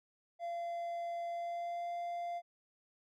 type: tone with pitch glide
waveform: triangle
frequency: 686 to 693.6 Hz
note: F5 to F5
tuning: -31 to -12 cents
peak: -35 dBFS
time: 0.39-2.42 s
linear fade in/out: 50 ms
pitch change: +19 cents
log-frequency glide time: 1.29-1.91 s
effects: none